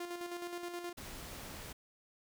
sawtooth tone with tremolo, 349.2 Hz, F4, in tune, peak -35 dBFS, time 0-0.93 s, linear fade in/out 5 ms, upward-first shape square, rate 9.5 Hz, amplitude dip 45%
pink noise, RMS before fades -47 dBFS, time 0.97-1.73 s, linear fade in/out 10 ms
effects none

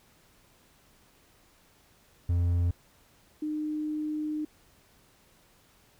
triangle / sine tone pair in turn, 87 / 304.7 Hz, F2 / D#4, -6 / -36 cents, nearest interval octave + minor seventh, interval 2170 cents, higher second, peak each -21 / -29 dBFS, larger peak first, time 2.29-2.71 / 3.42-4.45 s, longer second, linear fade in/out 5 ms, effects pink hiss -62 dBFS RMS until 5.99 s

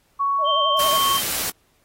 sine tone with pitch glide, 1115 to 1104.7 Hz, C#6 to C#6, +10 to -6 cents, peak -18 dBFS, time 0.19-1.18 s, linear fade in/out 20 ms, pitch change -16 cents, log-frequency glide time 0.46-0.74 s
sine tone with vibrato, 611 Hz, D#5, 32 cents flat, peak -24 dBFS, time 0.38-0.99 s, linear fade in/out 50 ms, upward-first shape sine, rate 11 Hz, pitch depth 100 cents each way
sine tone, 3136 Hz, G7, in tune, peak -22 dBFS, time 0.44-1.23 s, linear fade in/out 50 ms
white noise, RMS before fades -25 dBFS, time 0.79-1.5 s, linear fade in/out 2 ms
effects pink hiss -63 dBFS RMS until 1.84 s + AAC 48 kbps

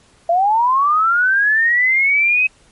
sine linear sweep, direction up, 662 to 2554 Hz, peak -11 dBFS, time 0.29-2.47 s, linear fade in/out 5 ms, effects pink hiss -52 dBFS RMS until 2.71 s + MP3 48 kbps

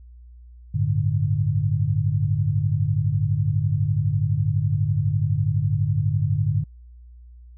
sine chord, G suspended second, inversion none, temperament equal, 98 / 110 / 146.83 Hz, G2 / A2 / D3, 0 / 0 / 0 cents, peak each -23 dBFS, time 0.74-6.64 s, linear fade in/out 10 ms, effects added 60 Hz sine -42 dBFS peak until 7.57 s

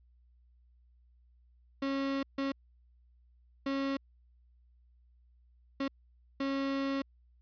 35% pulse tone bursts at uneven times, 273.5 Hz, C#4, 23 cents flat, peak -29 dBFS, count 5, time 1.82-2.23 / 2.38-2.52 / 3.66-3.97 / 5.8-5.88 / 6.4-7.02 s, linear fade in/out 5 ms, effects added 60 Hz sine -61 dBFS peak until 7.41 s + resampled to 11025 Hz

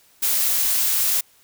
blue noise, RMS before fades -20 dBFS, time 0.22-1.21 s, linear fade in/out 10 ms, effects white hiss -56 dBFS RMS until 1.43 s

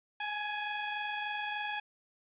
15% pulse tone pair together, 834 / 857.4 Hz, G#5 / A5, +7 / -45 cents, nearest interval unison, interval 48 cents, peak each -28 / -38 dBFS, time 0.2-1.8 s, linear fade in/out 5 ms, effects resampled to 8000 Hz + 11-bit

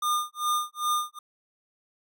square tone with tremolo, 1211 Hz, D#6, 47 cents flat, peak -23 dBFS, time 0.02-1.19 s, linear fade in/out 5 ms, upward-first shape sine, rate 2.5 Hz, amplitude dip 100%, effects none

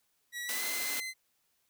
sawtooth tone with pitch glide, 1929 to 2056 Hz, B6 to C7, -41 to -31 cents, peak -33 dBFS, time 0.32-1.14 s, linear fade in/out 50 ms, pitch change +110 cents, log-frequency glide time 0.44-0.66 s
white high-pass noise, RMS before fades -36 dBFS, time 0.49-1 s, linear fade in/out 0 ms, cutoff 210 Hz, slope 48 dB/octave
effects white hiss -75 dBFS RMS until 1.69 s

